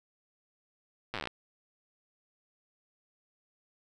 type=slowing click train; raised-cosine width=0.3 ms; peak=-19 dBFS; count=12; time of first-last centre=1.14-1.273 s; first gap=8 ms; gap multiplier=1.08; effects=none